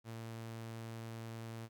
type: tone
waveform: sawtooth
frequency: 113.8 Hz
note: A#2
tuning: 41 cents flat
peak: -40 dBFS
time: 0.04-1.69 s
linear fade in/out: 50 ms
effects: 13-bit